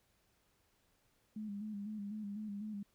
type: tone with vibrato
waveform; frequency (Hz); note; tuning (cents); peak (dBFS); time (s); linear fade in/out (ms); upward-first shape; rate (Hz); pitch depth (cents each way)
sine; 208; G#3; +3; -40; 1.36-2.83; 5; square; 4; 52
effects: pink hiss -75 dBFS RMS until 2.94 s